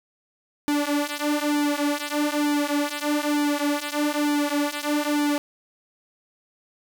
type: tone with flanger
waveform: sawtooth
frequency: 293.2 Hz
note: D4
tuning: 3 cents flat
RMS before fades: -24 dBFS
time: 0.68-5.38 s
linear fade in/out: 0 ms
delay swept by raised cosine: 1.5 to 7 ms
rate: 1.1 Hz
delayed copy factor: -0.9
effects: none